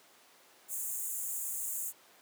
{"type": "high-pass noise", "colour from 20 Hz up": "pink", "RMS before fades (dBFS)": -37, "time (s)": [0.68, 1.93], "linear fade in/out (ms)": 50, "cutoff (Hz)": 6700, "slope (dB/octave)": 96, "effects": ["pink hiss -60 dBFS RMS until 2.21 s", "high-pass 400 Hz 12 dB/octave"]}